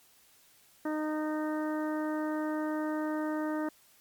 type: harmonic tone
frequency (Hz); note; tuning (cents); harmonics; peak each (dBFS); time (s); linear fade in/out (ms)
307.6; D#4; -20; 1 / 2 / 3 / 4 / 5 / 6; -31 / -37 / -41 / -43 / -45 / -47; 0.85-3.69; 5
effects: white hiss -62 dBFS RMS until 4 s + MP3 96 kbps